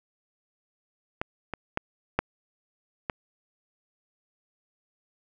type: clicks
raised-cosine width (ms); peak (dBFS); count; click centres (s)
0.5; -13 / -17 / -11 / -7 / -13; 5; 1.215 / 1.537 / 1.774 / 2.19 / 3.098
effects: none